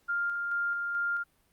sine tone with tremolo, 1400 Hz, F6, 4 cents sharp, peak -27 dBFS, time 0.08-1.24 s, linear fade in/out 20 ms, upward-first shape square, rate 2.3 Hz, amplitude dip 30%, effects pink hiss -69 dBFS RMS until 1.52 s + Opus 48 kbps

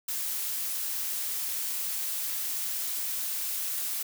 blue noise, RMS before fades -32 dBFS, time 0.08-4.03 s, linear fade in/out 5 ms, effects none

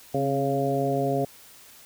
harmonic tone with a mistuned harmonic, 138.4 Hz, C#3, 2 cents flat, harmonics 1 / 2 / 3 / 4 / 5, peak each -29 / -29 / -28 / -29 / -28 dBFS, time 0.14-1.25 s, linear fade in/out 5 ms, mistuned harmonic 2, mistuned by -38 cents, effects white hiss -50 dBFS RMS until 1.85 s

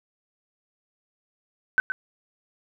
sine tone with echo, 1524 Hz, G6, 49 cents flat, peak -15 dBFS, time 1.78-1.8 s, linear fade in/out 0 ms, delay 120 ms, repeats 1, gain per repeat -9 dB, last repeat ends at 1.92 s, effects none

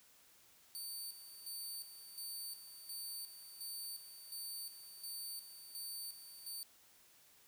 15% pulse tone with tremolo, 4570 Hz, D8, 48 cents flat, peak -37 dBFS, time 0.75-6.63 s, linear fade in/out 0 ms, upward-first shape square, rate 1.4 Hz, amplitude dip 65%, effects white hiss -66 dBFS RMS until 7.47 s

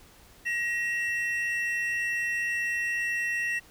triangle tone pair together, 1895.8 / 2701 Hz, A#6 / E7, +29 / +42 cents, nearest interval tritone, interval 613 cents, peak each -26 / -31 dBFS, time 0.45-3.6 s, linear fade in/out 20 ms, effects pink hiss -55 dBFS RMS until 3.7 s

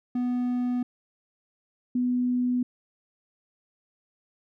triangle / sine tone pair in turn, 246.9 / 247.9 Hz, B3 / B3, 0 / +7 cents, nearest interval unison, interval 7 cents, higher second, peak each -22 dBFS, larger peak neither, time 0.15-0.83 / 1.95-2.63 s, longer neither, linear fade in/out 5 ms, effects none

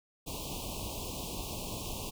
pink band-stop noise, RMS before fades -39 dBFS, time 0.26-2.11 s, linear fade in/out 20 ms, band 1100 to 2500 Hz, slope 96 dB/octave, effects none

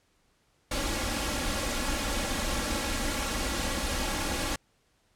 pink noise with comb filter, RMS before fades -30 dBFS, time 0.71-4.56 s, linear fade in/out 5 ms, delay 3.6 ms, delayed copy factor +0.7, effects pink hiss -69 dBFS RMS until 5.15 s + low-pass 10000 Hz 12 dB/octave

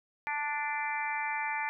harmonic tone, 293.7 Hz, D4, in tune, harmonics 3 / 4 / 5 / 6 / 7 / 8, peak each -34 / -44 / -43 / -38 / -38 / -38 dBFS, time 0.27-1.69 s, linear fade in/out 0 ms, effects none

